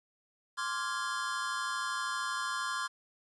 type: chord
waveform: square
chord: D half-diminished seventh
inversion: third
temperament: equal with one note detuned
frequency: 1046.5 / 1159.2 / 1396.9 / 1661.2 Hz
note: C6 / D6 / F6 / Ab6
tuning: 0 / -23 / 0 / 0 cents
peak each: -38 / -40 / -39 / -40 dBFS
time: 0.57-2.88 s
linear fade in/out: 20 ms
effects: resampled to 24000 Hz + 10-bit